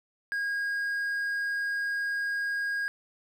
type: tone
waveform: triangle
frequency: 1633 Hz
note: G#6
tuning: 30 cents flat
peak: -26 dBFS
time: 0.32-2.88 s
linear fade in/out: 0 ms
effects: none